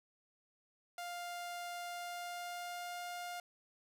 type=tone with pitch glide; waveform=sawtooth; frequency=701 to 706.3 Hz; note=F5 to F5; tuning=+6 to +19 cents; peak=-38 dBFS; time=0.98-3.4 s; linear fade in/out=2 ms; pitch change=+13 cents; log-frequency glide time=1.86-3.01 s; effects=none